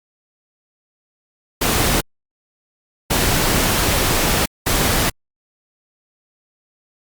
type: noise bursts at uneven times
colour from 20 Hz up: pink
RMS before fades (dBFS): -17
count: 3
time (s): 1.61-2.01 / 3.1-4.46 / 4.66-5.1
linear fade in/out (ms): 10
effects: Opus 48 kbps